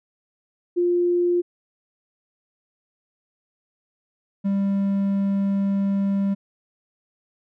sine / triangle tone pair in turn, 351.2 / 197.58 Hz, F4 / G3, +10 / +14 cents, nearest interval minor seventh, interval 996 cents, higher first, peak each -17 dBFS, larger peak neither, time 0.76-1.42 / 4.44-6.35 s, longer second, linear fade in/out 20 ms, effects none

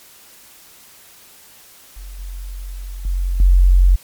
sine tone with level steps, 45.25 Hz, F#1, 38 cents flat, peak -30 / -26 / -16 / -7 dBFS, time 1.96-3.96 s, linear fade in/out 10 ms, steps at 2.19 / 3.05 / 3.4 s, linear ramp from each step 2 ms, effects white hiss -45 dBFS RMS until 4.03 s + MP3 96 kbps

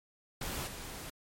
pink noise with level steps, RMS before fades -38 / -44 dBFS, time 0.41-1.1 s, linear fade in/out 5 ms, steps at 0.67 s, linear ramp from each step 5 ms, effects MP3 64 kbps

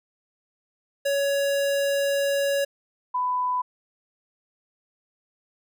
square / sine tone pair in turn, 560 / 997.8 Hz, C#5 / B5, +18 / +17 cents, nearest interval minor seventh, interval 999 cents, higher second, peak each -22 dBFS, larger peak neither, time 1.05-2.65 / 3.14-3.62 s, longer first, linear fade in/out 10 ms, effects none

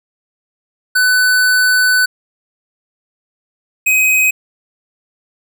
square tone pair in turn, 1500 / 2523 Hz, F#6 / D#7, +23 / +23 cents, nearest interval major sixth, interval 900 cents, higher second, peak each -10 dBFS, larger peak neither, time 0.95-2.06 / 3.86-4.31 s, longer first, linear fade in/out 10 ms, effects none

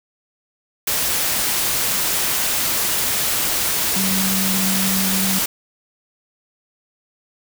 sine tone in noise, 191.1 Hz, G3, 44 cents flat, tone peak -21 dBFS, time 3.96-5.39 s, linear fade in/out 5 ms, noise white, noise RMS -20 dBFS, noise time 0.87-5.46 s, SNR -4 dB, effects none

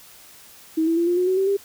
sine tone with pitch steps, 319.8 / 329.9 / 340.4 / 351.2 / 362.3 / 373.8 / 385.6 / 397.8 Hz, D#4 / E4 / F4 / F4 / F#4 / F#4 / G4 / G4, +48 / +1 / -44 / +10 / -36 / +18 / -28 / +25 cents, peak -17 dBFS, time 0.77-1.57 s, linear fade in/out 10 ms, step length 100 ms, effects white hiss -47 dBFS RMS until 1.64 s

